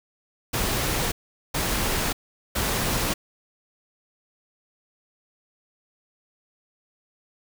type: noise bursts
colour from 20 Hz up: pink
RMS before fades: -25 dBFS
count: 3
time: 0.53-3.14 s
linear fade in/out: 10 ms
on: 590 ms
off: 420 ms
effects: none